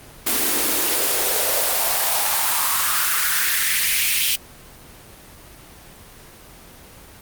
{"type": "noise with high-pass filter sweep", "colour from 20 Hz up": "white", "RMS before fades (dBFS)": -19, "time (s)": [0.26, 4.36], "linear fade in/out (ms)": 10, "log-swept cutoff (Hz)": [250, 2800], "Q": 2.9, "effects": ["pink hiss -43 dBFS RMS until 7.21 s", "Opus 24 kbps"]}